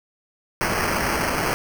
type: noise with sample-and-hold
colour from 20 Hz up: violet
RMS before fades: -23 dBFS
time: 0.61-1.54 s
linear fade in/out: 0 ms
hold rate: 3675 Hz
effects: none